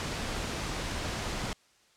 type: noise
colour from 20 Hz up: pink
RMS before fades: -34 dBFS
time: 0-1.53 s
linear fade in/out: 0 ms
effects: white hiss -64 dBFS RMS until 1.96 s + low-pass 7000 Hz 12 dB/octave